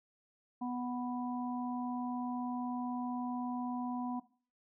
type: harmonic tone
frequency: 246.9 Hz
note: B3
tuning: in tune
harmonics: 1 / 3 / 4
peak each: -36 / -42 / -44 dBFS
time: 0.61-4.2 s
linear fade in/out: 10 ms
effects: noise-tail reverb RT60 0.4 s tail -17 dB re dry